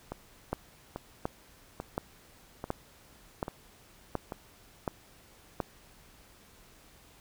two click trains, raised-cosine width 1 ms, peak -16 / -22 dBFS, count 8 / 6, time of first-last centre 0.53-5.602 / 0.12-4.322 s, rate 1.38 / 1.19 Hz, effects pink hiss -58 dBFS RMS until 7.2 s

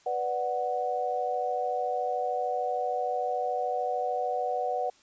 sine chord, B minor, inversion none, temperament equal, 493.9 / 587.3 / 740 Hz, B4 / D5 / F#5, 0 / 0 / 0 cents, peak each -32 / -34 / -29 dBFS, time 0.06-4.9 s, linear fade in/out 5 ms, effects white hiss -61 dBFS RMS until 5.02 s + resampled to 16000 Hz

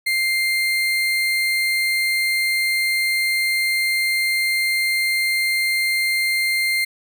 35% pulse tone, 2100 Hz, C7, 6 cents sharp, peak -16 dBFS, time 0.06-6.85 s, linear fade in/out 10 ms, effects none

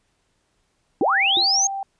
sine linear sweep, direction up, 233.1 to 6550 Hz, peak -16 dBFS, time 1.01-1.67 s, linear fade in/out 2 ms
sine tone, 784 Hz, G5, in tune, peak -25 dBFS, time 1.01-1.83 s, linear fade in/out 2 ms
sine tone with exponential decay, 351.1 Hz, F4, 9 cents sharp, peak -23 dBFS, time 1.37-1.51 s, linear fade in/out 0 ms, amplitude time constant 29 ms
effects pink hiss -68 dBFS RMS until 1.99 s + resampled to 22050 Hz

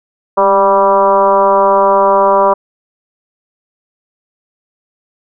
sine tone with frequency modulation, 784 Hz, G5, in tune, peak -6 dBFS, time 0.37-2.54 s, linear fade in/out 10 ms, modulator 194 Hz, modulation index 1.9, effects none

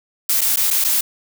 blue noise with dropouts, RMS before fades -17 dBFS, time 0.29-1.01 s, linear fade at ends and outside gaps 5 ms, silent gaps 0.41-0.414 / 0.561-0.57 / 0.705-0.709 / 0.842-0.846 s, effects none

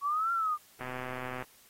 sine linear two-way sweep, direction up then down, 1108.7 to 1386 to 1190 Hz, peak -27 dBFS, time 0.01-0.58 s, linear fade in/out 50 ms, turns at 0.32 s
click train, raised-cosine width 0.5 ms, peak -24 dBFS, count 79, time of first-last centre 0.81-1.424 s, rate 127 Hz
effects white hiss -60 dBFS RMS until 1.69 s + AAC 48 kbps

